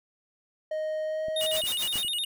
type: tone with pitch glide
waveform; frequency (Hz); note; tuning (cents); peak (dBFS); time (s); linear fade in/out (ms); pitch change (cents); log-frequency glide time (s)
triangle; 622.3 to 628.8; D#5 to D#5; 0 to +18; -26; 0.71-1.61; 5; +18; 1.05-1.27
type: clicks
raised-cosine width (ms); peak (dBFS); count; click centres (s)
3; -32 / -38 / -33 / -28 / -35; 5; 1.284 / 1.561 / 1.638 / 1.957 / 2.048
type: tone with vibrato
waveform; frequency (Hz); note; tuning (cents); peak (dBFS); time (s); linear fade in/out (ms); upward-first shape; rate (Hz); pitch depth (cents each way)
square; 3262; G#7; -32; -28; 1.36-2.25; 5; square; 9.7; 210
type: noise with tremolo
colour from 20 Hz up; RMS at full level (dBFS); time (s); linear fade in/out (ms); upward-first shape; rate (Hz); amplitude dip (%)
white; -33; 1.39-2.07; 50; sine; 7.3; 90
effects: none